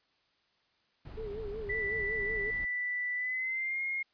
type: noise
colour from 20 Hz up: brown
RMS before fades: -44 dBFS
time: 1.05-2.65 s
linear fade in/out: 5 ms
type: tone with vibrato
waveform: sine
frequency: 423 Hz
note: G#4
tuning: 32 cents sharp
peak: -37 dBFS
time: 1.17-2.51 s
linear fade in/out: 10 ms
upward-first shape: sine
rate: 5.4 Hz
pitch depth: 94 cents each way
type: tone with pitch glide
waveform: sine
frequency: 1975.5 to 2142 Hz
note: B6 to C7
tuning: 0 to +40 cents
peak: -31 dBFS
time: 1.69-4.03 s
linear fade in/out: 10 ms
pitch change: +140 cents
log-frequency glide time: 3.15-3.82 s
effects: white hiss -72 dBFS RMS until 4.13 s + resampled to 11025 Hz